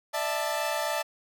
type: chord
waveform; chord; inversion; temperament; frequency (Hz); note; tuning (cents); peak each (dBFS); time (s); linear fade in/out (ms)
sawtooth; D suspended second; none; equal with one note detuned; 595.9 / 659.3 / 880; D5 / E5 / A5; +25 / 0 / 0; -28; 0.13-1.03; 20
effects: none